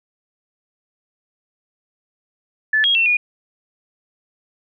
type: tone with pitch steps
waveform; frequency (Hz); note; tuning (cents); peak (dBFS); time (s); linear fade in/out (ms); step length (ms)
sine; 1739 / 3276 / 2697 / 2445; A6 / G#7 / E7 / D#7; -21 / -24 / +39 / -31; -13; 2.73-3.17; 5; 110
effects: none